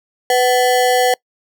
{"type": "ring-modulated tone", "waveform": "square", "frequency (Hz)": 625, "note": "D#5", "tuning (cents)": 8, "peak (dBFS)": -9, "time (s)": [0.3, 1.14], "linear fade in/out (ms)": 2, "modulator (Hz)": 127, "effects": ["noise-tail reverb RT60 0.1 s tail -26 dB re dry"]}